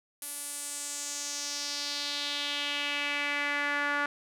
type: tone with band-pass filter sweep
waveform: sawtooth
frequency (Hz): 288.7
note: D4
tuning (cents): -30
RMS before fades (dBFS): -33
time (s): 0.22-4.06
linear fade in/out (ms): 2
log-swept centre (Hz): 11000 to 1500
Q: 2.8
effects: none